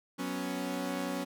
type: chord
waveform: sawtooth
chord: F# suspended fourth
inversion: none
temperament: equal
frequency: 185 / 246.9 / 277.2 Hz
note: F#3 / B3 / C#4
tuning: 0 / 0 / 0 cents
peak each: -35 / -35 / -32 dBFS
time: 0.18-1.25 s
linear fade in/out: 20 ms
effects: none